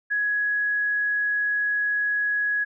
sine tone, 1673 Hz, G#6, 12 cents sharp, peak -21 dBFS, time 0.1-2.65 s, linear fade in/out 20 ms, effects none

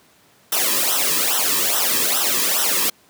white noise with flanger, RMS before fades -19 dBFS, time 0.52-2.9 s, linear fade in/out 5 ms, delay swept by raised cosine 0.43 to 1.41 ms, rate 2.4 Hz, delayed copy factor -0.85, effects pink hiss -54 dBFS RMS until 3.09 s + high-pass 150 Hz 12 dB/octave

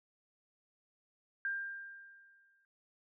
sine tone with exponential decay, 1594 Hz, G6, 28 cents sharp, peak -32 dBFS, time 1.45-2.65 s, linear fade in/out 1 ms, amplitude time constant 260 ms, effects none

